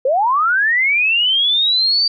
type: linear sweep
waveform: sine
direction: up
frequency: 493.9 to 4664 Hz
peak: -12 dBFS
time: 0.05-2.08 s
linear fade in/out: 5 ms
effects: none